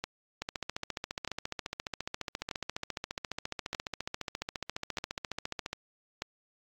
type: two click trains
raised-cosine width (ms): 0.2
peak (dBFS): -16 / -17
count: 6 / 78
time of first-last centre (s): 0.04-6.22 / 0.42-5.73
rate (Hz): 0.809 / 14.5
effects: AAC 64 kbps